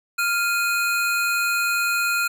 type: tone pair together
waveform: square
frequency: 1395 / 2489 Hz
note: F6 / D#7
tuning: -2 / 0 cents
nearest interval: minor seventh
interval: 1002 cents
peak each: -22 / -25 dBFS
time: 0.18-2.28 s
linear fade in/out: 10 ms
effects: none